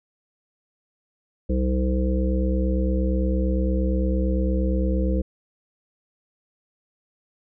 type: harmonic tone with a mistuned harmonic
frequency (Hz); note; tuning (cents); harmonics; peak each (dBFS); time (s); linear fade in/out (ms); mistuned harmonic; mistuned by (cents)
63.7; C2; -46; 1 / 3 / 5 / 7 / 8; -21 / -26 / -29 / -34 / -30; 1.49-5.22; 10; 8; +17
effects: none